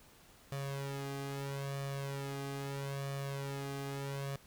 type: tone with flanger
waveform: sawtooth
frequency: 138.59 Hz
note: C#3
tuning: in tune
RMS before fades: -40 dBFS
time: 0.52-4.36 s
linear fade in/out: 2 ms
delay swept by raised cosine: 1.7 to 2.51 ms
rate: 0.77 Hz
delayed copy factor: +0.85
effects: pink hiss -61 dBFS RMS until 4.46 s